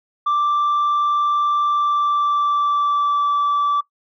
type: tone with pitch glide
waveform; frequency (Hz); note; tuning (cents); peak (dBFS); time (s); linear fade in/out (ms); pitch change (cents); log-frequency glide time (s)
sine; 1174.7 to 1159.2; D6 to D6; 0 to -23; -13; 0.26-3.81; 10; -23; 1.66-3.28
effects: noise-tail reverb RT60 0.1 s tail -20 dB re dry + tanh soft clip ceiling -14 dBFS